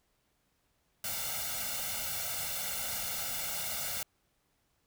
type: noise with comb filter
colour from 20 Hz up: white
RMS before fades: -36 dBFS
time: 1.04-4.03 s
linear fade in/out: 2 ms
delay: 1.4 ms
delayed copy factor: +1
effects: pink hiss -75 dBFS RMS until 4.86 s